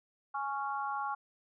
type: harmonic tone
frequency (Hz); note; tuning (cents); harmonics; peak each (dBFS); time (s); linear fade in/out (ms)
277.2; C#4; 0; 3 / 4 / 5; -36 / -37 / -40; 0.34-1.15; 10
effects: none